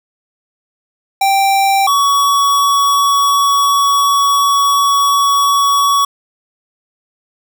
square tone pair in turn, 784 / 1125.7 Hz, G5 / C#6, 0 / +26 cents, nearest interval tritone, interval 626 cents, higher second, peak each -10 dBFS, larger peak neither, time 1.21-1.87 / 1.87-6.05 s, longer second, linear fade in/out 5 ms, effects none

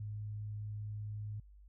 sine tone, 105.1 Hz, G#2, 21 cents sharp, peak -39 dBFS, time 0-1.4 s, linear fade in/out 5 ms, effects added 50 Hz sine -55 dBFS peak until 1.68 s

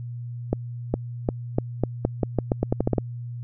accelerating click train, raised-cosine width 2 ms, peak -7 dBFS, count 15, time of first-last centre 0.53-2.982 s, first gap 410 ms, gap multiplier 0.85, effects added 120 Hz sine -31 dBFS peak until 3.43 s

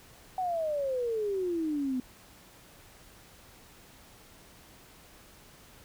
sine exponential sweep, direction down, 757 to 248.8 Hz, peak -28 dBFS, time 0.38-2 s, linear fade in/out 2 ms, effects pink hiss -55 dBFS RMS until 5.84 s

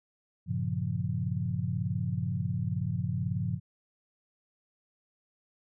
sine chord, G half-diminished seventh, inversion none, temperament equal, 98 / 116.54 / 138.59 / 174.61 Hz, G2 / Bb2 / Db3 / F3, 0 / 0 / 0 / 0 cents, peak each -34 dBFS, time 0.46-3.6 s, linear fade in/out 50 ms, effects none

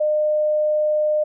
sine tone, 607 Hz, D#5, 43 cents flat, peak -16 dBFS, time 0-1.24 s, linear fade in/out 10 ms, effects none

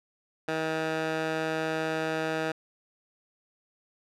15% pulse tone with band-pass filter, 159.1 Hz, D#3, 39 cents sharp, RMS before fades -30 dBFS, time 0.48-2.52 s, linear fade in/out 5 ms, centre 1200 Hz, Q 0.58, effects none

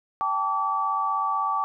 sine chord, G suspended second, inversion none, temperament equal with one note detuned, 784 / 880 / 1151.8 Hz, G5 / A5 / D6, 0 / 0 / -34 cents, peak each -30 / -29 / -24 dBFS, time 0.21-1.64 s, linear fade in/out 0 ms, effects none

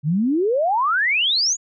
sine exponential sweep, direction up, 138.4 to 7040 Hz, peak -16 dBFS, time 0.03-1.57 s, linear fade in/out 50 ms, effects none

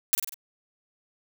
blue noise with echo, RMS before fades -20 dBFS, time 0.13-0.15 s, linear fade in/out 0 ms, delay 48 ms, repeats 4, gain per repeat -5 dB, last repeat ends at 0.342 s, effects none

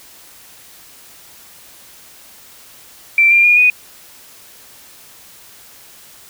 sine tone with pitch steps, 2345 / 2387 / 2431 / 2474 Hz, D7 / D7 / D#7 / D#7, -3 / +28 / -41 / -10 cents, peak -7 dBFS, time 3.18-3.7 s, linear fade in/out 2 ms, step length 130 ms, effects white hiss -42 dBFS RMS until 6.29 s

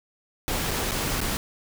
pink noise with dropouts, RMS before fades -27 dBFS, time 0.48-1.37 s, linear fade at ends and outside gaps 0 ms, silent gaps 0.709-0.713 / 0.911-0.917 / 1.205-1.214 s, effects none

